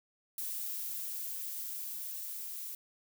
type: noise with level ramp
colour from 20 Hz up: violet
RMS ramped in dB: -38 to -42 dBFS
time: 0.38-2.75 s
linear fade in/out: 2 ms
effects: none